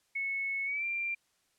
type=tone with pitch glide; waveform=sine; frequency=2200 to 2372 Hz; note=C#7 to D7; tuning=-14 to +17 cents; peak=-31 dBFS; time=0.15-1.15 s; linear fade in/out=10 ms; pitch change=+131 cents; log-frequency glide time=0.65-0.85 s; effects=white hiss -73 dBFS RMS until 1.58 s + low-pass 10000 Hz 12 dB/octave